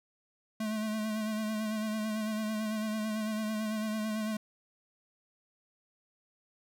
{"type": "tone with vibrato", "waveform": "square", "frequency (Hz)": 216.2, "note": "A3", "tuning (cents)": -30, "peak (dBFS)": -32, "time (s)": [0.6, 4.37], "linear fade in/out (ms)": 5, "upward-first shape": "sine", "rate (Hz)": 9, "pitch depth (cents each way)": 33, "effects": []}